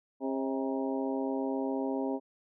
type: harmonic tone with a mistuned harmonic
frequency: 134.4 Hz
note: C3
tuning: 47 cents sharp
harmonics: 2 / 3 / 4 / 5 / 6 / 7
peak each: -32 / -36 / -38 / -40 / -42 / -43 dBFS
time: 0.2-2.2 s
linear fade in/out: 50 ms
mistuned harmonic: 5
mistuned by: -71 cents
effects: none